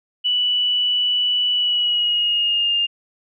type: tone with pitch glide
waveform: sine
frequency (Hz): 2960 to 2812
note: F#7 to F7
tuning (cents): 0 to +11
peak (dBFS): -16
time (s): 0.24-2.87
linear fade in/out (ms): 20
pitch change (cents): -89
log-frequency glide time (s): 1.53-2.76
effects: none